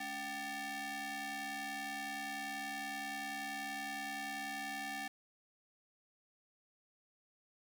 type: ring-modulated tone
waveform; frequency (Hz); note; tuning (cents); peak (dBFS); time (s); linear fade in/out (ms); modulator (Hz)
sawtooth; 493.9; B4; 0; -33; 0-5.08; 5; 1270
effects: none